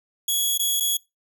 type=tone with dropouts; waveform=10% pulse; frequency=3351 Hz; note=G#7; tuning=15 cents sharp; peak=-13 dBFS; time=0.28-0.97 s; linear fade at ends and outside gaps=5 ms; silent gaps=0.577-0.594 / 0.8-0.805 s; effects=noise-tail reverb RT60 0.2 s tail -21 dB re dry